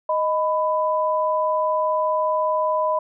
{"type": "tone pair together", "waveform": "sine", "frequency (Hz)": [622.3, 997.3], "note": ["D#5", "B5"], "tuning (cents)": [0, 17], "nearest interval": "minor sixth", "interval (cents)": 817, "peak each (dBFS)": -21, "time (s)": [0.09, 2.99], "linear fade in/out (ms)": 5, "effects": []}